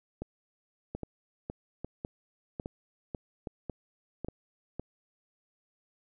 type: two click trains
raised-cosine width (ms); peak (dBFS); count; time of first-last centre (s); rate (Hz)
2; -22 / -23; 8 / 6; 0.95-4.796 / 0.22-4.285; 1.82 / 1.23
effects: none